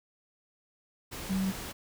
sine tone in noise, 190.9 Hz, G3, 46 cents flat, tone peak -27 dBFS, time 1.29-1.52 s, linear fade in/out 20 ms, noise pink, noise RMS -40 dBFS, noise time 1.11-1.73 s, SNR +10 dB, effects none

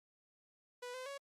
sawtooth tone with pitch steps, 492.3 / 513 / 558 Hz, B4 / C5 / C#5, -6 / -34 / +11 cents, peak -40 dBFS, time 0.82-1.18 s, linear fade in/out 10 ms, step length 120 ms, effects low-pass 10000 Hz 12 dB/octave + Opus 48 kbps

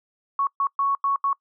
sine tone bursts at uneven times, 1110 Hz, C#6, 2 cents sharp, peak -19 dBFS, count 5, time 0.39-0.47 / 0.6-0.67 / 0.79-0.95 / 1.04-1.16 / 1.24-1.33 s, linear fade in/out 2 ms, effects noise-tail reverb RT60 0.1 s tail -25 dB re dry

